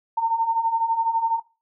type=beating tone pair; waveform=sine; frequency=901 / 913 Hz; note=A5 / A#5; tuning=+41 / -36 cents; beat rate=12 Hz; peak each=-25 / -20 dBFS; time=0.17-1.4 s; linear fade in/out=10 ms; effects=noise-tail reverb RT60 0.3 s tail -19 dB re dry